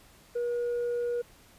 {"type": "tone with tanh clipping", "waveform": "sine", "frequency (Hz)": 480, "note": "B4", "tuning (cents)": -49, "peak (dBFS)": -28, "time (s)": [0.35, 1.22], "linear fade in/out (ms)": 10, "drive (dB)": 1, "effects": ["pink hiss -57 dBFS RMS until 1.58 s", "resampled to 32000 Hz"]}